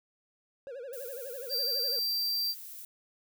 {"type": "tone with vibrato", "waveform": "triangle", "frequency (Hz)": 513, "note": "C5", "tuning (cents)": -34, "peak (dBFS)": -37, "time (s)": [0.67, 1.99], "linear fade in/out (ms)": 0, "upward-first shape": "sine", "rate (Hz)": 12, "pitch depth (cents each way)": 170}
{"type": "noise", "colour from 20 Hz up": "violet", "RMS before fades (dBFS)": -45, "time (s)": [0.93, 2.85], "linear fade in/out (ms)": 2}
{"type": "tone", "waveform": "square", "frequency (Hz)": 4699, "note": "D8", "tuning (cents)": 0, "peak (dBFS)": -29, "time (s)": [1.49, 2.55], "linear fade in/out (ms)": 50}
{"effects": []}